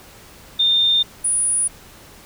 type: tone pair in turn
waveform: sine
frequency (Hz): 3621 / 9737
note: A7 / D#9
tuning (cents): +49 / -39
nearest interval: octave + perfect fourth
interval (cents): 1712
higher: second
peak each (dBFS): -13 / -16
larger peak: first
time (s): 0.59-1.03 / 1.24-1.68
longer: neither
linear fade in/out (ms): 10
effects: pink hiss -44 dBFS RMS until 2.25 s